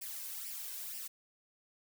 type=noise with flanger; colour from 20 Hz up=blue; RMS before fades=-43 dBFS; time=0.01-1.08 s; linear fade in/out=10 ms; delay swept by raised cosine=0.38 to 1.98 ms; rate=2.1 Hz; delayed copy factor=+0.65; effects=none